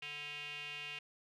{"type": "tone with band-pass filter", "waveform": "square", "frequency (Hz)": 146.83, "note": "D3", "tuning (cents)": 0, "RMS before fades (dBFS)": -45, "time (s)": [0.02, 0.99], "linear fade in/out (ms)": 5, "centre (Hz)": 2700, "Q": 6.4, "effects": []}